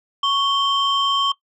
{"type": "tone pair together", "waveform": "sine", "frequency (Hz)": [1108.7, 3136], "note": ["C#6", "G7"], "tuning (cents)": [0, 0], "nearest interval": "octave + tritone", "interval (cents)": 1800, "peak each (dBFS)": -17, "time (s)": [0.23, 1.32], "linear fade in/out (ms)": 5, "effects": ["noise-tail reverb RT60 0.1 s tail -19 dB re dry", "tanh soft clip ceiling -13 dBFS"]}